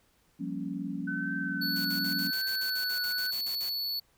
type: chord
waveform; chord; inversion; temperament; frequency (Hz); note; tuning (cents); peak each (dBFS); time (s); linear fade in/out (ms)
sine; G half-diminished seventh; third; equal; 174.61 / 196 / 233.1 / 277.2; F3 / G3 / Bb3 / Db4; 0 / 0 / 0 / 0; -38 / -38 / -40 / -36; 0.39-2.31; 20
type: tone with vibrato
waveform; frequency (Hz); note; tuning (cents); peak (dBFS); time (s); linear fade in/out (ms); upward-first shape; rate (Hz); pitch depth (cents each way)
sine; 1511; F#6; +36; -33; 1.07-3.31; 10; triangle; 0.88; 44
type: tone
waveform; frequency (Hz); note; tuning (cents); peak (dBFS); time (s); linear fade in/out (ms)
square; 4435; C#8; 0; -31; 1.61-4; 10
type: noise bursts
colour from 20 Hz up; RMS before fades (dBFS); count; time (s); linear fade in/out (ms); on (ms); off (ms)
white; -44; 14; 1.76-3.693; 0; 87; 55
effects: pink hiss -68 dBFS RMS until 4.17 s